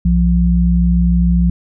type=tone pair together; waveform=sine; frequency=61.73 / 174.61 Hz; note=B1 / F3; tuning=0 / 0 cents; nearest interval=octave + tritone; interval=1800 cents; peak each=-12 dBFS; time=0.05-1.5 s; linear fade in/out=5 ms; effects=none